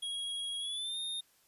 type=tone with pitch glide; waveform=square; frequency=3304 to 3666 Hz; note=G#7 to A#7; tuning=-10 to -30 cents; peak=-36 dBFS; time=0.02-1.21 s; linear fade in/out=10 ms; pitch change=+180 cents; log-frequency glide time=0.59-0.98 s; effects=white hiss -68 dBFS RMS until 1.47 s + resampled to 32000 Hz